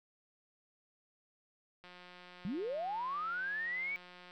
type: click train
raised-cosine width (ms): 0.3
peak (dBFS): -38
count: 443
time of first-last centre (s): 1.84-4.309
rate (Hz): 179
type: linear sweep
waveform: sine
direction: up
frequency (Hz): 164.81 to 2293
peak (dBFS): -35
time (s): 2.45-3.96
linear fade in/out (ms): 0
effects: none